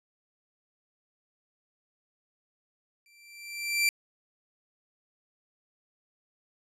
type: tone with exponential growth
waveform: sawtooth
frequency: 2349 Hz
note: D7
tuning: in tune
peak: -17 dBFS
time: 3.06-3.89 s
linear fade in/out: 1 ms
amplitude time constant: 180 ms
effects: resampled to 32000 Hz